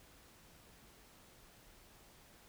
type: silence
effects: pink hiss -62 dBFS RMS until 2.48 s